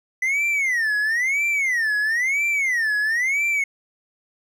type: tone with vibrato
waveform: triangle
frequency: 1991 Hz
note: B6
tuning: 14 cents sharp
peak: -17 dBFS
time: 0.22-3.64 s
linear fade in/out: 5 ms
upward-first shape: sine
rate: 1 Hz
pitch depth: 290 cents each way
effects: none